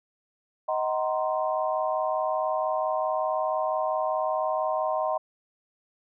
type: chord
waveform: sine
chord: C half-diminished seventh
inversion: first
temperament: just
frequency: 627.9 / 753.5 / 941.9 / 1046.5 Hz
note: Eb5 / Gb5 / Bb5 / C6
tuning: +16 / +31 / +18 / 0 cents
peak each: -27 / -30 / -33 / -31 dBFS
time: 0.68-5.18 s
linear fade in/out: 10 ms
effects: none